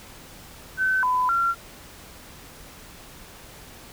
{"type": "tone with pitch steps", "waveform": "sine", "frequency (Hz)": [1526, 1004, 1372], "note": ["G6", "B5", "F6"], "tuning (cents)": [-47, 28, -31], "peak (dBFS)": -19, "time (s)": [0.77, 1.55], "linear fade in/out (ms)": 50, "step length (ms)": 260, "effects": ["pink hiss -45 dBFS RMS until 3.92 s"]}